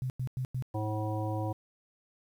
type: tone bursts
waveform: sine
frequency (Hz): 128.6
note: C3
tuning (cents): -30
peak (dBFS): -30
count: 4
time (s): 0.02-0.624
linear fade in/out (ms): 0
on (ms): 79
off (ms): 96
type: harmonic tone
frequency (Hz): 107.5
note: A2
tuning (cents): -40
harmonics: 1 / 3 / 5 / 7 / 9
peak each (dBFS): -32 / -37 / -39 / -40 / -42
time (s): 0.74-1.53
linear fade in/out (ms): 10
effects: 10-bit